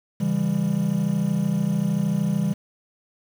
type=chord; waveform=triangle; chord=C# diminished; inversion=none; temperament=just; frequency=138.59 / 166.31 / 199.57 Hz; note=C#3 / E3 / G3; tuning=0 / +16 / +31 cents; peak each=-26 / -22 / -21 dBFS; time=0.2-2.54 s; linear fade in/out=10 ms; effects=7-bit